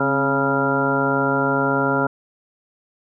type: harmonic tone with a mistuned harmonic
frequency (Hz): 138.59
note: C#3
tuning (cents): 0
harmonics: 1 / 2 / 3 / 4 / 5 / 6 / 7 / 9 / 10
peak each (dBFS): -27 / -23 / -25 / -25 / -28 / -30 / -26 / -34 / -22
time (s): 0-2.07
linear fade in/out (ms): 5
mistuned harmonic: 2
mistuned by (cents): -44
effects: none